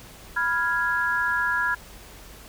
sine chord, F diminished, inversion second, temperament equal, 987.8 / 1396.9 / 1661.2 Hz, Cb6 / F6 / Ab6, 0 / 0 / 0 cents, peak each -28 / -26 / -24 dBFS, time 0.36-1.75 s, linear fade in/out 10 ms, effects added 50 Hz sine -48 dBFS peak until 2.48 s + pink hiss -46 dBFS RMS until 2.48 s

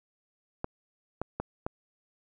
clicks, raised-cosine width 1 ms, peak -17 dBFS, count 4, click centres 0.644 / 1.216 / 1.4 / 1.665 s, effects none

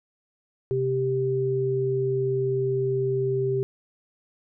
sine tone pair together, 130.81 / 392 Hz, C3 / G4, 0 / 0 cents, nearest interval octave + perfect fifth, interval 1900 cents, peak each -27 / -23 dBFS, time 0.71-3.63 s, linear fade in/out 0 ms, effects none

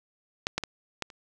clicks, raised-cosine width 0.2 ms, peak -9 / -10 / -15 / -13 / -30 dBFS, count 5, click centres 0.469 / 0.58 / 0.637 / 1.023 / 1.102 s, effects none

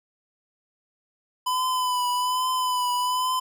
square tone with vibrato, 1003 Hz, B5, 26 cents sharp, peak -23 dBFS, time 1.46-3.4 s, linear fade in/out 10 ms, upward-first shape triangle, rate 1.2 Hz, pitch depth 37 cents each way, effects none

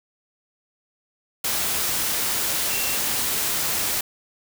sine tone in noise, 2723 Hz, F7, 44 cents flat, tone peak -32 dBFS, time 2.7-2.96 s, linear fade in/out 5 ms, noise white, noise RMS -24 dBFS, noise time 1.44-4.01 s, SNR -11 dB, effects none

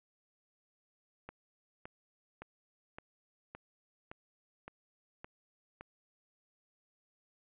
click train, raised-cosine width 0.5 ms, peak -30 dBFS, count 9, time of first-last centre 1.29-5.81 s, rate 1.77 Hz, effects resampled to 8000 Hz + 12-bit

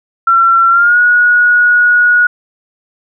sine tone with pitch glide, 1357 to 1454.4 Hz, E6 to F#6, +50 to -30 cents, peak -5 dBFS, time 0.27-2.27 s, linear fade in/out 5 ms, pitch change +120 cents, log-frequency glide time 0.69-0.98 s, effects none

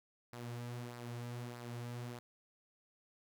sawtooth tone with flanger, 120.4 Hz, B2, 44 cents flat, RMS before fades -45 dBFS, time 0.33-2.19 s, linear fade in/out 0 ms, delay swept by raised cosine 0.3 to 5.6 ms, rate 1.6 Hz, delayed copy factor -0.5, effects none

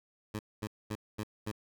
15% pulse tone bursts, 106.7 Hz, G#2, 47 cents sharp, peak -28 dBFS, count 5, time 0.34-1.515 s, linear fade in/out 5 ms, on 51 ms, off 230 ms, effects none

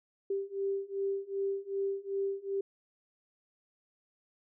sine beating tone pair, 392 / 394.6 Hz, G4 / G4, 0 / +11 cents, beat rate 2.6 Hz, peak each -35 / -34 dBFS, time 0.3-2.61 s, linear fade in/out 5 ms, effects none

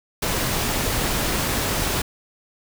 pink noise, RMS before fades -23 dBFS, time 0.22-2.02 s, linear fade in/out 5 ms, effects none

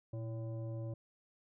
sine tone with frequency modulation, 116.54 Hz, A#2, in tune, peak -38 dBFS, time 0.13-0.94 s, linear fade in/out 5 ms, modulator 447 Hz, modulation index 0.59, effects none

